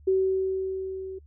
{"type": "tone with level ramp", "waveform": "sine", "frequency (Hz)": 380, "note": "F#4", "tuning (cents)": 46, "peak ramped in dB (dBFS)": [-18, -34], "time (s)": [0.07, 1.19], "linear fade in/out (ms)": 10, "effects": ["noise-tail reverb RT60 0.1 s tail -25 dB re dry", "added 73 Hz sine -49 dBFS peak until 1.26 s"]}